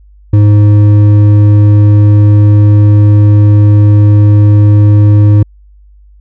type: tone with hard clipping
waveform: sine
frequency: 103.83 Hz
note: G#2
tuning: in tune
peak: -3 dBFS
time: 0.33-5.43 s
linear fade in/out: 5 ms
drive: 7 dB
effects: added 50 Hz sine -36 dBFS peak until 6.2 s